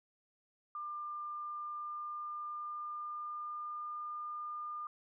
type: tone with pitch glide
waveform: sine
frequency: 1196 to 1207.1 Hz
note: D6 to D6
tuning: +31 to +47 cents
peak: -39 dBFS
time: 0.75-4.87 s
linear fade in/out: 2 ms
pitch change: +16 cents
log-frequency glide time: 1.06-3.97 s
effects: none

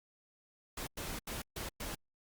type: noise bursts at uneven times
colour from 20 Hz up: pink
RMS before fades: -41 dBFS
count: 5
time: 0.77-0.87 / 0.97-1.19 / 1.27-1.42 / 1.56-1.69 / 1.8-1.95 s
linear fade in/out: 5 ms
effects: Opus 48 kbps

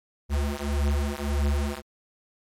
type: beating tone pair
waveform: square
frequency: 70.7 / 72.4 Hz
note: C#2 / D2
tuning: +35 / -24 cents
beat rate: 1.7 Hz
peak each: -27 dBFS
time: 0.29-1.82 s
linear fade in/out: 50 ms
effects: MP3 64 kbps

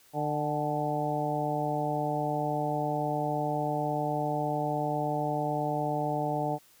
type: harmonic tone with a mistuned harmonic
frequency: 149.4 Hz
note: D3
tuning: 30 cents sharp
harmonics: 1 / 2 / 3 / 4 / 5 / 6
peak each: -34 / -35 / -37 / -34 / -32 / -36 dBFS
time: 0.13-6.59 s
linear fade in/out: 50 ms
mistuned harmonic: 6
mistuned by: -58 cents
effects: white hiss -60 dBFS RMS until 6.8 s

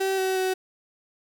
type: tone with pitch steps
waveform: 35% pulse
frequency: 384.5 / 378 / 375 Hz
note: G4 / F#4 / F#4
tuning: -33 / +37 / +23 cents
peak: -21 dBFS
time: 0-0.54 s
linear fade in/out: 10 ms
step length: 180 ms
effects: none

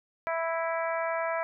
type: harmonic tone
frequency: 329.6 Hz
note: E4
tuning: in tune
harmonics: 2 / 3 / 4 / 5 / 6 / 7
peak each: -30 / -34 / -36 / -38 / -40 / -41 dBFS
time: 0.27-1.43 s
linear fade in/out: 0 ms
effects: none

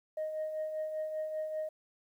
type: tone with tremolo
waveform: sine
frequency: 622.3 Hz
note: D#5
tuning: in tune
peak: -30 dBFS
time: 0.17-1.69 s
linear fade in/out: 5 ms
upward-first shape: triangle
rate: 5.1 Hz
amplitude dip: 55%
effects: tanh soft clip ceiling -30 dBFS + 11-bit

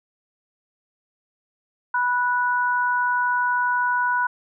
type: tone pair together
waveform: sine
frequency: 983.8 / 1474 Hz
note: B5 / F#6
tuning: -7 / -7 cents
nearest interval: perfect fifth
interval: 700 cents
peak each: -21 / -22 dBFS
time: 1.94-4.27 s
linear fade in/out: 5 ms
effects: none

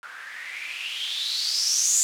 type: noise with low-pass filter sweep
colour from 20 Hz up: violet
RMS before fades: -27 dBFS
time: 0.03-2.03 s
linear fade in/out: 0 ms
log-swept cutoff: 1400 to 7300 Hz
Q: 7.2
effects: none

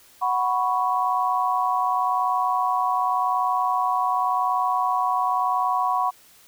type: chord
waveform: sine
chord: F# suspended fourth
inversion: none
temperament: equal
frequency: 740 / 987.8 / 1108.7 Hz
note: F#5 / B5 / C#6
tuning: 0 / 0 / 0 cents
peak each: -24 dBFS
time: 0.21-6.11 s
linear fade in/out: 20 ms
effects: white hiss -53 dBFS RMS until 6.47 s

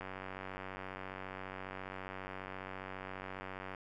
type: click train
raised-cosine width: 0.5 ms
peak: -28 dBFS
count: 355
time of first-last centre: 0.01-3.748 s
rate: 94.7 Hz
effects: none

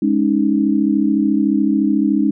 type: chord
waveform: sine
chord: Ab suspended fourth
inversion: none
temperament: equal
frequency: 207.7 / 277.2 / 311.1 Hz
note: Ab3 / Db4 / Eb4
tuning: 0 / 0 / 0 cents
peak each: -17 dBFS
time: 0.02-2.31 s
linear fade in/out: 5 ms
effects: none

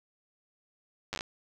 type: slowing click train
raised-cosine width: 0.2 ms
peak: -17 dBFS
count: 7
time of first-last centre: 1.13-1.209 s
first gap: 9 ms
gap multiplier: 1.15
effects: none

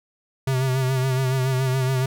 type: tone with vibrato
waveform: square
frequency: 130.81 Hz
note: C3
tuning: in tune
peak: -20 dBFS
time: 0.47-2.06 s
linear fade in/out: 5 ms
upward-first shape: sine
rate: 7.1 Hz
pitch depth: 45 cents each way
effects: none

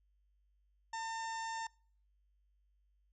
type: harmonic tone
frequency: 903 Hz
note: A5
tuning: 45 cents sharp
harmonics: 1 / 2 / 3 / 4 / 5 / 6 / 7 / 8 / 9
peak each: -39 / -46 / -56 / -56 / -60 / -53 / -58 / -53 / -66 dBFS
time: 0.93-1.67 s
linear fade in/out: 5 ms
effects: noise-tail reverb RT60 0.5 s tail -26 dB re dry + added 50 Hz sine -70 dBFS peak until 3.12 s

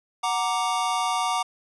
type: chord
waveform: square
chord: Gb augmented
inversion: none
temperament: equal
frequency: 740 / 932.3 / 1174.7 Hz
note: Gb5 / Bb5 / D6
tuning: 0 / 0 / 0 cents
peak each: -28 dBFS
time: 0.23-1.43 s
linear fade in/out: 10 ms
effects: resampled to 24000 Hz

